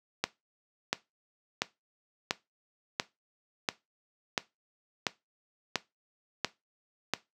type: click train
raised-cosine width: 0.2 ms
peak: -9 dBFS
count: 11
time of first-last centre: 0.24-7.137 s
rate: 1.45 Hz
effects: noise-tail reverb RT60 0.2 s tail -17 dB re dry + high-pass 150 Hz 12 dB/octave